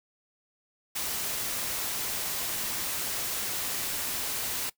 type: noise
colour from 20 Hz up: white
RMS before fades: -32 dBFS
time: 0.95-4.7 s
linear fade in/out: 10 ms
effects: noise-tail reverb RT60 0.1 s tail -20 dB re dry